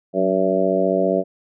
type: harmonic tone with a mistuned harmonic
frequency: 95 Hz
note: F#2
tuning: 46 cents sharp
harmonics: 2 / 3 / 4 / 5 / 6 / 7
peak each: -24 / -25 / -23 / -24 / -21 / -22 dBFS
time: 0.13-1.24 s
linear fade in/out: 50 ms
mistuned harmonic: 2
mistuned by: -36 cents
effects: none